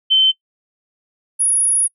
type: tone pair in turn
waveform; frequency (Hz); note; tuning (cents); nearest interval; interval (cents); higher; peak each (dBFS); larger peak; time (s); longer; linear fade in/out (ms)
sine; 3081 / 10363; G7 / E9; -31 / -31; octave + major sixth; 2100; second; -9 / -12; first; 0.1-0.32 / 1.39-1.88; second; 20
effects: noise-tail reverb RT60 0.1 s tail -22 dB re dry